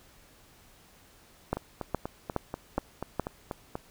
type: two click trains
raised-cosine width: 1 ms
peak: -13 / -19 dBFS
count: 5 / 10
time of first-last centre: 1.53-3.197 / 1.57-3.754 s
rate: 2.4 / 4.12 Hz
effects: pink hiss -58 dBFS RMS until 3.9 s